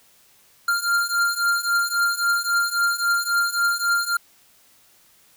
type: beating tone pair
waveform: square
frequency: 1393 / 1396.7 Hz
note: F6 / F6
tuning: -5 / 0 cents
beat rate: 3.7 Hz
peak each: -24 / -22 dBFS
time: 0.68-4.17 s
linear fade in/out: 5 ms
effects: white hiss -56 dBFS RMS until 5.36 s